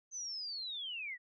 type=linear sweep; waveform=sine; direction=down; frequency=6230 to 1864.7 Hz; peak=-39 dBFS; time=0.11-1.18 s; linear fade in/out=50 ms; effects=none